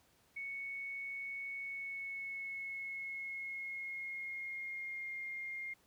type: tone with pitch glide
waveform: sine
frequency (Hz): 2217 to 2122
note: C#7 to C7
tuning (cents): 0 to +24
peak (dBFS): -40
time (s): 0.36-5.74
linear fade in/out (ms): 10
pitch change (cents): -76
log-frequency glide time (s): 1.6-5.15
effects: pink hiss -70 dBFS RMS until 5.86 s + high-pass 60 Hz 12 dB/octave